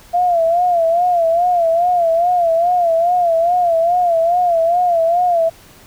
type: tone with vibrato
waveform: sine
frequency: 688 Hz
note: F5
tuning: 26 cents flat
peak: -11 dBFS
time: 0.13-5.5 s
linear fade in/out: 20 ms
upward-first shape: sine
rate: 2.4 Hz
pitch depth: 86 cents each way
effects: pink hiss -44 dBFS RMS until 5.86 s